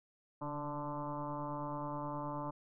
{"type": "tone with frequency modulation", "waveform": "sine", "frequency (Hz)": 587.3, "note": "D5", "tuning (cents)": 0, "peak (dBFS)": -37, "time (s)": [0.41, 2.51], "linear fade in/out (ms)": 10, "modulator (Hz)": 148, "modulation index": 3.6, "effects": []}